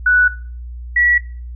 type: tone pair in turn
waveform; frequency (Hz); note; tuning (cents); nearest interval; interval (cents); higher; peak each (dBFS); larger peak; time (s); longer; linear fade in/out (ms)
sine; 1480 / 1936.4; F#6 / B6; 0 / -35; perfect fourth; 465; second; -9 / -11; first; 0.06-0.28 / 0.96-1.18; neither; 5
effects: noise-tail reverb RT60 0.4 s tail -17 dB re dry + added 60 Hz sine -27 dBFS peak until 1.55 s